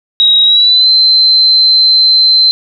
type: tone with pitch glide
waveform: sine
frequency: 3816 to 4090 Hz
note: A#7 to C8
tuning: +40 to -40 cents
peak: -4 dBFS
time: 0.2-2.51 s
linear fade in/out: 0 ms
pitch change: +120 cents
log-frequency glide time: 0.44-0.89 s
effects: none